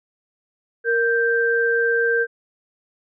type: tone pair together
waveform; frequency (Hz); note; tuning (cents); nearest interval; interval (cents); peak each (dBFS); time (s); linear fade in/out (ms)
sine; 465.8 / 1571.1; A#4 / G6; -1 / +3; octave + major sixth; 2104; -19; 0.84-2.27; 50
effects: none